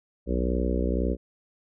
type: harmonic tone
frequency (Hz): 61.9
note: B1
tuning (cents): +5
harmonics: 1 / 3 / 4 / 5 / 6 / 7 / 8 / 9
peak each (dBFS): -26 / -31 / -32 / -33 / -34 / -34 / -35 / -36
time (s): 0.26-1.17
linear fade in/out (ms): 50
effects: none

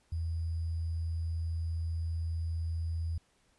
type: tone with sample-and-hold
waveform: sine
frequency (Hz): 82.41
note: E2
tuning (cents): 0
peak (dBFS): -31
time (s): 0.12-3.18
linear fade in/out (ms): 5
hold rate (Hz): 4900
effects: pink hiss -70 dBFS RMS until 3.58 s + resampled to 24000 Hz

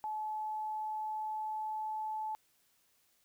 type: tone with pitch glide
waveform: sine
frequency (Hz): 860 to 866.5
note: A5 to A5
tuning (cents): -40 to -27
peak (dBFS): -35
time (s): 0.04-2.35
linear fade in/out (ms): 0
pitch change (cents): +13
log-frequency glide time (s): 0.17-2.19
effects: white hiss -72 dBFS RMS until 3.24 s

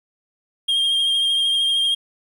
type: tone with vibrato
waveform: triangle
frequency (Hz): 3216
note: G7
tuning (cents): +44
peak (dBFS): -15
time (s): 0.68-1.95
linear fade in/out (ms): 10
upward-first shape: triangle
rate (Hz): 13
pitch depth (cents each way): 27
effects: 9-bit

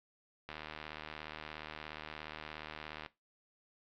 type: click train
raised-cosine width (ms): 0.3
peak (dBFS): -27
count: 199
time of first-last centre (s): 0.49-3.061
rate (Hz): 77
effects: noise-tail reverb RT60 0.2 s tail -17 dB re dry + low-pass 5000 Hz 12 dB/octave

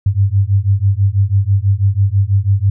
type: beating tone pair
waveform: sine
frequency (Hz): 96 / 102.1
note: G2 / G#2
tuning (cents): -36 / -29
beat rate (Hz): 6.1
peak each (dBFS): -13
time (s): 0.06-2.7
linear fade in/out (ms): 5
effects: none

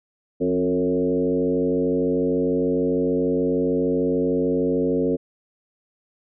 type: tone with frequency modulation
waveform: sine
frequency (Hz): 359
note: F4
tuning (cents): +48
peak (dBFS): -18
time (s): 0.4-5.17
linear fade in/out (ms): 20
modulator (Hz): 93.4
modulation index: 1.7
effects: none

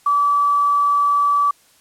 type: tone with quantisation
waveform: sine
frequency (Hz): 1152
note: D6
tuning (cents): -34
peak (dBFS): -13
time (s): 0.06-1.51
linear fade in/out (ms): 5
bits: 7
effects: white hiss -54 dBFS RMS until 1.8 s + low-pass 12000 Hz 12 dB/octave

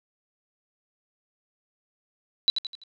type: tone with echo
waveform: sine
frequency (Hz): 3951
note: B7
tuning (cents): 0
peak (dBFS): -16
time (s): 2.48-2.5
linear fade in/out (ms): 0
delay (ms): 84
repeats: 4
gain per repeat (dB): -7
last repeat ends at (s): 2.836
effects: none

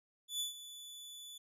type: tone with ADSR envelope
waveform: sawtooth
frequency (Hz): 3468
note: A7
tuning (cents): -26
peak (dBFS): -31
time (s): 0.28-1.38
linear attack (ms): 120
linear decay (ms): 130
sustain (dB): -14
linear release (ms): 6
effects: resampled to 32000 Hz

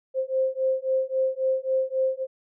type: beating tone pair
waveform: sine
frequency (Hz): 523.3 / 527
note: C5 / C5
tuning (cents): 0 / +12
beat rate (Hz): 3.7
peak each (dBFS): -25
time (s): 0.14-2.27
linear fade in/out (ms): 50
effects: none

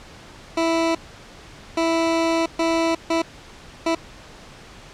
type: tone bursts at uneven times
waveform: 20% pulse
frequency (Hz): 329.6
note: E4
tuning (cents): 0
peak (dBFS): -13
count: 5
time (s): 0.57-0.95 / 1.77-2.46 / 2.59-2.95 / 3.1-3.22 / 3.86-3.95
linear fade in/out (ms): 5
effects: pink hiss -43 dBFS RMS until 4.93 s + low-pass 6000 Hz 12 dB/octave

